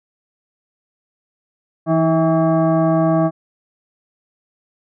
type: tone with frequency modulation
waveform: sine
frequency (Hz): 164.2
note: E3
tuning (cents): -6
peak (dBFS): -12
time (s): 1.86-3.31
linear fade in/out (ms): 50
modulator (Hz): 485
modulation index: 1.4
effects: none